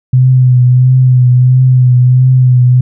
sine tone with vibrato, 126.8 Hz, B2, 46 cents sharp, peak -3 dBFS, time 0.13-2.81 s, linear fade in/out 5 ms, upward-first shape triangle, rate 1.5 Hz, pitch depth 39 cents each way, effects none

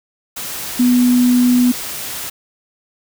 sine tone in noise, 246.9 Hz, B3, in tune, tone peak -9 dBFS, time 0.79-1.72 s, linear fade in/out 10 ms, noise white, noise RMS -26 dBFS, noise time 0.36-2.3 s, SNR +14 dB, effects none

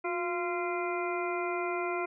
harmonic tone with a mistuned harmonic, 345 Hz, F4, 21 cents flat, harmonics 1 / 2 / 3 / 4 / 6 / 7, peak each -33 / -36 / -38 / -39 / -41 / -41 dBFS, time 0.04-2.06 s, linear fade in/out 10 ms, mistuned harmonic 1, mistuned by +63 cents, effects none

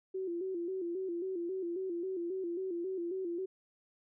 sine tone with vibrato, 360 Hz, F#4, 47 cents flat, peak -34 dBFS, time 0.14-3.46 s, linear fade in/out 10 ms, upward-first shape square, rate 3.7 Hz, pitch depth 86 cents each way, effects none

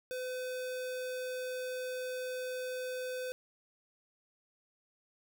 square tone, 507 Hz, B4, 45 cents sharp, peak -37 dBFS, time 0.11-3.32 s, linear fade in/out 0 ms, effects none

